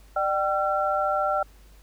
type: tone cluster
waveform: sine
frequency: 599 / 773 / 1357 Hz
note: D5 / G5 / E6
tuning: +34 / -24 / +50 cents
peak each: -26 dBFS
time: 0.16-1.43 s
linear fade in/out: 5 ms
effects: added 50 Hz sine -49 dBFS peak until 1.82 s + pink hiss -58 dBFS RMS until 1.82 s